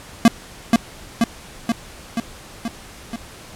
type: tone with echo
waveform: square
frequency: 230.9 Hz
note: A#3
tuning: 16 cents flat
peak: -7 dBFS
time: 0.25-0.28 s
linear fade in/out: 2 ms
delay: 480 ms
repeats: 6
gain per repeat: -3 dB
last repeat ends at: 3.16 s
effects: pink hiss -40 dBFS RMS until 3.55 s + low-pass 11000 Hz 12 dB/octave